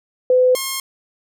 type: tone pair in turn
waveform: sine / 5% pulse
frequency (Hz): 506 / 1072.2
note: B4 / C6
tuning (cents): +42 / +42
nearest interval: octave + minor second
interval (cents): 1300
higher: second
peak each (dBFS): -10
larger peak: neither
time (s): 0.3-0.55 / 0.55-0.8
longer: neither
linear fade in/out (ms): 2
effects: none